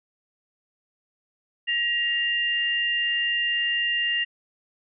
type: tone pair together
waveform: sine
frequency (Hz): 1900 / 2798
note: A#6 / F7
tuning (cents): +33 / +3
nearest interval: perfect fifth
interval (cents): 670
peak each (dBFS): -25 / -24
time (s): 1.67-4.25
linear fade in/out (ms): 20
effects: none